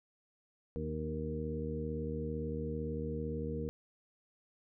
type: harmonic tone with a mistuned harmonic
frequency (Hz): 77.8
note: D#2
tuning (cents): 0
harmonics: 1 / 2 / 3 / 4 / 5 / 6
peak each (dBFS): -41 / -41 / -42 / -46 / -49 / -40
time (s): 0.76-3.69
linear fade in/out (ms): 0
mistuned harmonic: 4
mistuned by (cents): -25
effects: none